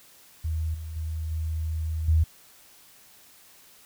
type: tone with level steps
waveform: sine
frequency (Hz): 79.6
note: D#2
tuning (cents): +40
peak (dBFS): -25 / -33 / -28 / -26 / -17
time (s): 0.44-2.24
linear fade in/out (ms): 10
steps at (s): 0.74 / 0.96 / 1.31 / 2.08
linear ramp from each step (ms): 5
effects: white hiss -54 dBFS RMS until 3.85 s